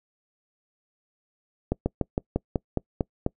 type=slowing click train; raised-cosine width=2 ms; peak=-10 dBFS; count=9; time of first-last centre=1.72-3.264 s; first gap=140 ms; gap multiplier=1.09; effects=noise-tail reverb RT60 0.1 s tail -26 dB re dry